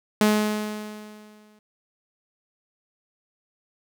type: tone with exponential decay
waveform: sawtooth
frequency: 212.1 Hz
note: G#3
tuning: 37 cents sharp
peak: -11 dBFS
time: 0.21-1.59 s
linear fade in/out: 2 ms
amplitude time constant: 300 ms
effects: none